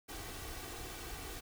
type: noise with comb filter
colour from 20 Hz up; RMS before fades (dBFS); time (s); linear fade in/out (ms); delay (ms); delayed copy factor
pink; -45; 0.08-1.41; 20; 2.6; +0.6
effects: none